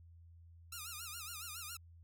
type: tone with vibrato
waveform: 5% pulse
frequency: 1308 Hz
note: E6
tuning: 14 cents flat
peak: -33 dBFS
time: 0.72-1.77 s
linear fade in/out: 5 ms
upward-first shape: sine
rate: 7.2 Hz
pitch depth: 150 cents each way
effects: added 84 Hz sine -56 dBFS peak until 2.03 s